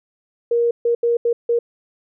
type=tone bursts at uneven times; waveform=sine; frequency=471.2 Hz; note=A#4; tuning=19 cents sharp; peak=-14 dBFS; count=5; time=0.51-0.71 / 0.85-0.95 / 1.03-1.17 / 1.25-1.33 / 1.49-1.59 s; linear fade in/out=5 ms; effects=none

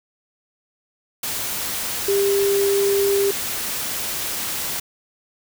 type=tone in noise; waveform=sine; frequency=398.1 Hz; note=G4; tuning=27 cents sharp; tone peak=-16 dBFS; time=2.08-3.31 s; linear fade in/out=5 ms; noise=white; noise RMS=-26 dBFS; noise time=1.23-4.8 s; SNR=+7 dB; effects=none

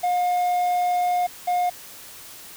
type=tone pair in turn; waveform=triangle; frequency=715 / 715 Hz; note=F5 / F5; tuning=+41 / +41 cents; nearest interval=unison; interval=0 cents; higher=neither; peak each=-17 dBFS; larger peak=neither; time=0.03-1.27 / 1.47-1.7 s; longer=first; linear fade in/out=10 ms; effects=white hiss -42 dBFS RMS until 2.56 s

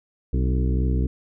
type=harmonic tone with a mistuned harmonic; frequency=63.4 Hz; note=B1; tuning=46 cents sharp; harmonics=1 / 2 / 3 / 4 / 5 / 6 / 7; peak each=-20 / -26 / -30 / -32 / -34 / -36 / -37 dBFS; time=0.33-1.07 s; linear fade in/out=5 ms; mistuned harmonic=4; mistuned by=+59 cents; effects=none

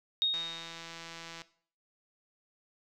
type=tone with exponential decay; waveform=sine; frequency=3729 Hz; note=A#7; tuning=in tune; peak=-23 dBFS; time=0.22-1.01 s; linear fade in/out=0 ms; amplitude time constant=170 ms
type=click train; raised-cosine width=0.2 ms; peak=-27 dBFS; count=180; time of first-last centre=0.34-1.418 s; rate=166 Hz
effects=noise-tail reverb RT60 0.5 s tail -17 dB re dry

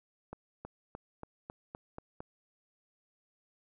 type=accelerating click train; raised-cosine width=1 ms; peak=-28 dBFS; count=8; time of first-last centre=0.33-2.205 s; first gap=320 ms; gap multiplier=0.94; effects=none

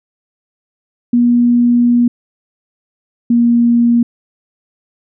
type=tone pair in turn; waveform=sine; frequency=240.5 / 236.6 Hz; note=B3 / A#3; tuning=-46 / +26 cents; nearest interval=unison; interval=28 cents; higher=first; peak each=-7 dBFS; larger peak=neither; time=1.13-2.08 / 3.3-4.03 s; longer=first; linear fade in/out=5 ms; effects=none

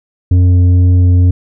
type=tone with tanh clipping; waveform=triangle; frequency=89.8 Hz; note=F2; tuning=49 cents sharp; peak=-6 dBFS; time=0.31-1.31 s; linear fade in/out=5 ms; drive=11 dB; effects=none

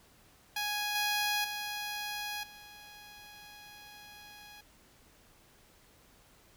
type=tone with level steps; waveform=10% pulse; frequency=830.6 Hz; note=G#5; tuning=in tune; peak=-24 / -21 / -28 / -42 dBFS; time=0.56-4.61 s; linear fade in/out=5 ms; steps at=0.95 / 1.44 / 2.43 s; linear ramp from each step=5 ms; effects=pink hiss -62 dBFS RMS until 6.56 s

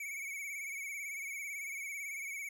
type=tone with vibrato; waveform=square; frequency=2248 Hz; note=C#7; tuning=24 cents sharp; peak=-40 dBFS; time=0-2.49 s; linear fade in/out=5 ms; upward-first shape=sine; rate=18 Hz; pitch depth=64 cents each way; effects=none

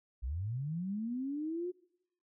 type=linear sweep; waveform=sine; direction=up; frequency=54.4 to 366.2 Hz; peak=-34 dBFS; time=0.22-1.72 s; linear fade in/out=20 ms; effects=noise-tail reverb RT60 0.8 s tail -23 dB re dry

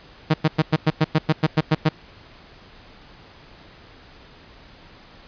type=tone bursts; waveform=sawtooth; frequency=156.5 Hz; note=D#3; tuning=10 cents sharp; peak=-10 dBFS; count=12; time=0.3-1.892 s; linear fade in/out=10 ms; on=41 ms; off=100 ms; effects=pink hiss -47 dBFS RMS until 5.27 s + resampled to 11025 Hz

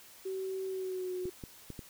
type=tone with pitch glide; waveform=sine; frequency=380.4 to 365.1 Hz; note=F#4 to F#4; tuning=+48 to -23 cents; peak=-34 dBFS; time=0.25-1.3 s; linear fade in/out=10 ms; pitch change=-71 cents; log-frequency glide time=0.68-1.13 s
type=clicks; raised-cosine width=3 ms; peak=-29 dBFS; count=4; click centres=1.255 / 1.438 / 1.703 / 1.792 s
effects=white hiss -55 dBFS RMS until 1.89 s

